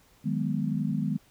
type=chord; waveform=sine; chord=G# minor seventh; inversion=second; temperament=equal; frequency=155.56 / 185 / 207.7 / 246.9 Hz; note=D#3 / F#3 / G#3 / B3; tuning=0 / 0 / 0 / 0 cents; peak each=-30 / -34 / -30 / -32 dBFS; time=0.24-1.18 s; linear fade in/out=20 ms; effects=pink hiss -61 dBFS RMS until 1.3 s